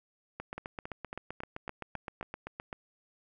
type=two click trains; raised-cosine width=0.5 ms; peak=-23 / -24 dBFS; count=19 / 7; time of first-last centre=0.4-2.729 / 0.58-2.228 s; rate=7.73 / 3.64 Hz; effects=none